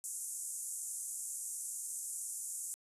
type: band-pass noise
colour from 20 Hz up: pink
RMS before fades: -42 dBFS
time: 0.04-2.74 s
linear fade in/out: 0 ms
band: 7000 to 11000 Hz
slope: 48 dB/octave
effects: resampled to 32000 Hz